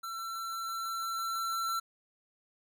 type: tone with level ramp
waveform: square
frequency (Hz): 1347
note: E6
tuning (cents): +37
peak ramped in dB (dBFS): -38 to -31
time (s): 0.03-1.8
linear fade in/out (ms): 10
effects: none